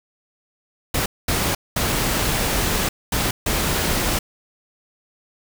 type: noise bursts at uneven times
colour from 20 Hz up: pink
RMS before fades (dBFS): -21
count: 5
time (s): 0.94-1.06 / 1.28-1.55 / 1.76-2.89 / 3.12-3.31 / 3.46-4.19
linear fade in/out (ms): 5
effects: none